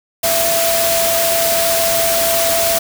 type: tone in noise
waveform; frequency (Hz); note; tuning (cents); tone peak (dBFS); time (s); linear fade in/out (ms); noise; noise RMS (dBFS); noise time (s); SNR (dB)
sine; 669; E5; +25; -16; 0.23-2.79; 10; white; -17; 0.23-2.79; -2
effects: none